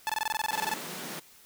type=tone bursts; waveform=sawtooth; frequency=870 Hz; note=A5; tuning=20 cents flat; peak=-23 dBFS; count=15; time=0.07-0.738 s; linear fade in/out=0 ms; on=24 ms; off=22 ms
type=clicks; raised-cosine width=0.5 ms; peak=-29 dBFS; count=3; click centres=0.339 / 0.448 / 0.633 s
type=high-pass noise; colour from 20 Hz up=pink; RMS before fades=-39 dBFS; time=0.51-1.2 s; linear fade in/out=10 ms; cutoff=150 Hz; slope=96 dB/octave
effects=white hiss -56 dBFS RMS until 1.45 s